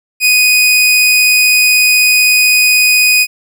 sawtooth tone, 2489 Hz, D#7, in tune, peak -3 dBFS, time 0.2-3.27 s, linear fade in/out 50 ms, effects none

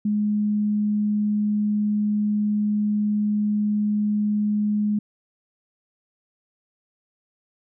sine tone, 209.2 Hz, G#3, 13 cents sharp, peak -19 dBFS, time 0.05-4.99 s, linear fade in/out 5 ms, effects none

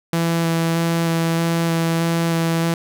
sawtooth tone with vibrato, 166.2 Hz, E3, 15 cents sharp, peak -13 dBFS, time 0.13-2.74 s, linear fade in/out 2 ms, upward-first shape square, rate 1.6 Hz, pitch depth 9 cents each way, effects none

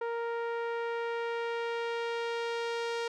sawtooth tone with low-pass filter sweep, 466.2 Hz, A#4, in tune, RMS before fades -34 dBFS, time 0.01-3.08 s, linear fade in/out 5 ms, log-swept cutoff 1400 to 5100 Hz, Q 0.92, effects none

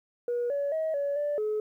sine tone with pitch steps, 481.7 / 567 / 636 / 567 / 585 / 427 Hz, B4 / C#5 / D#5 / C#5 / D5 / G#4, -43 / +39 / +38 / +39 / -7 / +48 cents, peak -25 dBFS, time 0.28-1.6 s, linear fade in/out 2 ms, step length 220 ms, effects tanh soft clip ceiling -23 dBFS + 11-bit

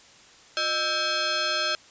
sine tone with frequency modulation, 1318.5 Hz, E6, in tune, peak -23 dBFS, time 0.57-1.75 s, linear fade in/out 0 ms, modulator 966 Hz, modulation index 4.1, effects white hiss -52 dBFS RMS until 1.9 s + resampled to 16000 Hz

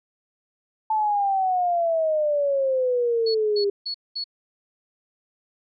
sine exponential sweep, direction down, 880 to 398.7 Hz, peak -19 dBFS, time 0.9-3.7 s, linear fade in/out 5 ms
sine tone bursts, 4388 Hz, C#8, 18 cents flat, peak -26 dBFS, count 4, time 3.26-4.242 s, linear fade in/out 10 ms, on 88 ms, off 210 ms
effects none

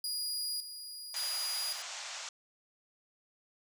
sawtooth tone with tremolo, 4882 Hz, D#8, 34 cents flat, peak -31 dBFS, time 0.04-1.82 s, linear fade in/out 2 ms, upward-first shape square, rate 0.89 Hz, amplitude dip 65%
white band-pass noise, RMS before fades -43 dBFS, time 1.14-2.29 s, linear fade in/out 2 ms, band 580 to 7500 Hz, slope 48 dB/octave
effects none

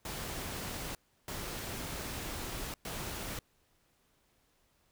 pink noise bursts at uneven times, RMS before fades -40 dBFS, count 3, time 0.05-0.95 / 1.28-2.74 / 2.85-3.39 s, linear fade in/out 2 ms, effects pink hiss -72 dBFS RMS until 4.91 s

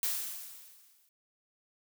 blue noise with exponential decay, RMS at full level -30 dBFS, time 0.03-1.09 s, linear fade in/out 1 ms, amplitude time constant 230 ms, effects none

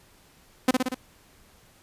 sawtooth tone with echo, 255.7 Hz, C4, 40 cents flat, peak -12 dBFS, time 0.68-0.71 s, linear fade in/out 5 ms, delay 59 ms, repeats 4, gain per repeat -3 dB, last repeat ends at 0.946 s, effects pink hiss -57 dBFS RMS until 1.82 s + resampled to 32000 Hz

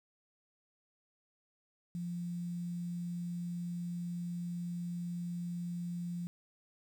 sine tone with quantisation, 174 Hz, F3, 6 cents flat, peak -36 dBFS, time 1.95-6.27 s, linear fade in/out 0 ms, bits 10, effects none

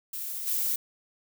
violet noise with level steps, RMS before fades -35 / -28 dBFS, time 0.13-0.76 s, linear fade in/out 5 ms, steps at 0.46 s, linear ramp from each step 20 ms, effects none

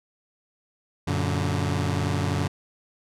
sawtooth chord, Gb augmented, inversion none, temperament just, 92.5 / 115.62 / 144.53 Hz, Gb2 / Bb2 / D3, 0 / -14 / -27 cents, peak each -22 / -27 / -23 dBFS, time 1.07-2.48 s, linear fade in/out 10 ms, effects low-pass 9000 Hz 12 dB/octave

